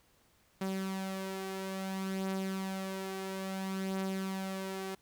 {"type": "beating tone pair", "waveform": "sawtooth", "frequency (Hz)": [191.2, 191.79], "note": ["G3", "G3"], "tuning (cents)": [-43, -38], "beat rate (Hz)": 0.59, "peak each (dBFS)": [-32, -38], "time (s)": [0.61, 4.95], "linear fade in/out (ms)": 5, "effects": ["pink hiss -68 dBFS RMS until 5.01 s"]}